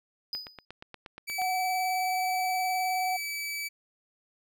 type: tone with exponential decay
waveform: triangle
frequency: 4978 Hz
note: D#8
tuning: in tune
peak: -28 dBFS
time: 0.33-0.65 s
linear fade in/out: 1 ms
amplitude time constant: 68 ms
type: click train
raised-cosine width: 0.3 ms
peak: -26 dBFS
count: 10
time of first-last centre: 0.35-1.418 s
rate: 8.43 Hz
type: tone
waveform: sawtooth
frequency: 2300 Hz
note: D7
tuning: 37 cents flat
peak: -29 dBFS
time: 1.27-3.69 s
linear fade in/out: 20 ms
type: tone with vibrato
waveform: sine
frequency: 740 Hz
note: F#5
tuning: in tune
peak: -27 dBFS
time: 1.38-3.17 s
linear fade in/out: 10 ms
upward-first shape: sine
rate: 19 Hz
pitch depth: 18 cents each way
effects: none